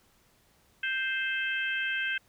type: harmonic tone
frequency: 523.3 Hz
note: C5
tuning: in tune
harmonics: 3 / 4 / 5 / 6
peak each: -30 / -38 / -34 / -38 dBFS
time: 0.83-2.18 s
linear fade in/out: 5 ms
effects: pink hiss -65 dBFS RMS until 2.28 s

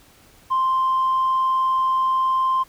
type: tone with tanh clipping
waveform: triangle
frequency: 1046.5 Hz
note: C6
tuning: in tune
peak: -17 dBFS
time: 0.5-2.64 s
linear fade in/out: 20 ms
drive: 5 dB
effects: pink hiss -52 dBFS RMS until 2.68 s

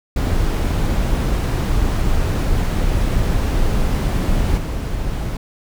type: noise with level steps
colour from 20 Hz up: brown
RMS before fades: -17 / -22 dBFS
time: 0.16-5.37 s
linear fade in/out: 5 ms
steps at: 4.57 s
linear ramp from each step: 10 ms
effects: none

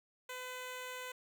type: tone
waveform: 10% pulse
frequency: 505 Hz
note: B4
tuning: 39 cents sharp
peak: -34 dBFS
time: 0.29-1.12 s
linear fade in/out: 5 ms
effects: none

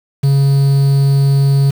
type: tone with quantisation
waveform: triangle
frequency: 138.59 Hz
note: C#3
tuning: in tune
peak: -6 dBFS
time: 0.23-1.71 s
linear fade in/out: 10 ms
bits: 5
effects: none

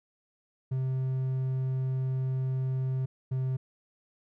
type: tone pair in turn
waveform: triangle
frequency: 130.81 / 130.34 Hz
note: C3 / C3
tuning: 0 / -6 cents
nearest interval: unison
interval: 6 cents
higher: first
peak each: -25 dBFS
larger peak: neither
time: 0.71-3.06 / 3.31-3.57 s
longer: first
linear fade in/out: 10 ms
effects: none

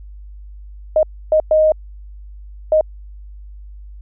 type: tone bursts at uneven times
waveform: sine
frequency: 622.3 Hz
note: D#5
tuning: in tune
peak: -9 dBFS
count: 4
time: 0.96-1.03 / 1.32-1.4 / 1.51-1.72 / 2.72-2.81 s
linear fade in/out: 2 ms
effects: added 50 Hz sine -33 dBFS peak until 4.01 s

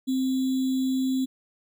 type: tone with sample-and-hold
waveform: sine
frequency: 261.6 Hz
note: C4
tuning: in tune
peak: -22 dBFS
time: 0.07-1.26 s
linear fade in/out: 20 ms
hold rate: 3675 Hz
effects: none

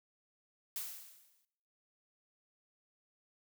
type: noise with exponential decay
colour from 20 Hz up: blue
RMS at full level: -38 dBFS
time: 0.76-1.45 s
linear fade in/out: 1 ms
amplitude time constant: 150 ms
effects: noise-tail reverb RT60 0.8 s tail -19 dB re dry

